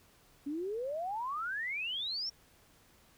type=exponential sweep; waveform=sine; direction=up; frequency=275.1 to 5620 Hz; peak=-34 dBFS; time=0.46-2.3 s; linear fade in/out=10 ms; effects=pink hiss -64 dBFS RMS until 3.17 s